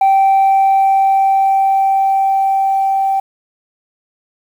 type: tone with level ramp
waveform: sine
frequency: 778 Hz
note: G5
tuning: 13 cents flat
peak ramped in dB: -5 to -11 dBFS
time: 0.01-3.2 s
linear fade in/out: 5 ms
effects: tanh soft clip ceiling -6 dBFS + 7-bit